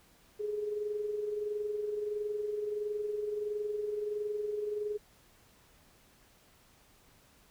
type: tone with amplitude modulation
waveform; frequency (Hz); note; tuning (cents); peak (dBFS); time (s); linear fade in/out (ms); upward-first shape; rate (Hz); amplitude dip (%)
sine; 418.7; G#4; +14; -30; 0.39-4.98; 20; sine; 21.5; 50
effects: pink hiss -63 dBFS RMS until 7.5 s